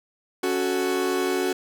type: chord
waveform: 40% pulse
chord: F# minor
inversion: second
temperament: equal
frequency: 277.2 / 370 / 440 Hz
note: C#4 / F#4 / A4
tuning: 0 / 0 / 0 cents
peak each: -28 / -23 / -29 dBFS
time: 0.43-1.53 s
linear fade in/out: 5 ms
effects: none